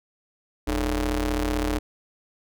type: ring-modulated tone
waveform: sawtooth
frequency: 127.9 Hz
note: C3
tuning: 39 cents flat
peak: -16 dBFS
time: 0.67-1.79 s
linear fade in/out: 10 ms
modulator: 174 Hz
effects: none